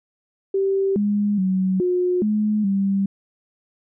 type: tone with pitch steps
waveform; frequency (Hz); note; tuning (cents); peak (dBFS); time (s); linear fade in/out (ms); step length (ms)
sine; 389.3 / 205.8 / 187.8 / 360.3 / 212 / 196.3; G4 / G#3 / F#3 / F#4 / G#3 / G3; -12 / -16 / +26 / -46 / +36 / +3; -17; 0.54-3.06; 5; 420
effects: none